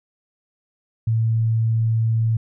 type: tone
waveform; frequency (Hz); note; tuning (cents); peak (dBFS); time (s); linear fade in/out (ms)
sine; 112.8; A2; +44; -16; 1.07-2.37; 5
effects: none